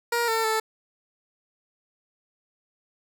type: tone with pitch steps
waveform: 15% pulse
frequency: 472.1 / 449.6 / 439.8 Hz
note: A#4 / A4 / A4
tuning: +22 / +37 / -1 cents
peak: -16 dBFS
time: 0.12-0.6 s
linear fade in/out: 5 ms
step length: 160 ms
effects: none